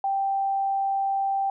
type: tone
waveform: sine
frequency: 784 Hz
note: G5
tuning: in tune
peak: -22 dBFS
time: 0.04-1.5 s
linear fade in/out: 2 ms
effects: none